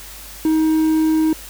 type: tone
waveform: triangle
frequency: 315.5 Hz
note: D#4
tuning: 24 cents sharp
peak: -11 dBFS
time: 0.45-1.33 s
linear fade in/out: 2 ms
effects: added 50 Hz sine -40 dBFS peak until 1.49 s + white hiss -37 dBFS RMS until 1.49 s